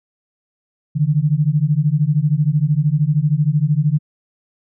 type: beating tone pair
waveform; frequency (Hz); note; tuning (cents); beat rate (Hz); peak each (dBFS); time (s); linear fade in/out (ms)
sine; 143.4 / 156.4; D3 / D#3; -41 / +9; 13; -16 / -16; 0.95-3.99; 20
effects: none